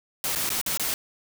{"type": "noise with dropouts", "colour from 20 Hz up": "white", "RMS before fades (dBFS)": -27, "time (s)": [0.24, 0.94], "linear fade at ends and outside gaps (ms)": 1, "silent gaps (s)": [[0.351, 0.358], [0.492, 0.502], [0.614, 0.662], [0.774, 0.796]], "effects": []}